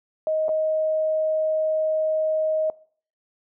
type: tone with dropouts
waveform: sine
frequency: 627 Hz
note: D#5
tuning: 13 cents sharp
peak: -20 dBFS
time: 0.27-2.7 s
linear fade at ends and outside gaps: 1 ms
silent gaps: 0.483-0.491 s
effects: noise-tail reverb RT60 0.5 s tail -22 dB re dry